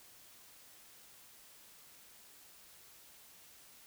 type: silence
effects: white hiss -59 dBFS RMS until 3.86 s